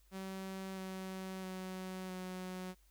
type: tone with pitch steps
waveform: sawtooth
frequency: 190.9 / 188.71 / 186.54 / 184.4 Hz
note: G3 / F#3 / F#3 / F#3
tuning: -46 / +34 / +14 / -6 cents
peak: -38 dBFS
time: 0.11-2.75 s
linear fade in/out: 50 ms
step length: 660 ms
effects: added 50 Hz sine -65 dBFS peak until 2.9 s + white hiss -73 dBFS RMS until 2.9 s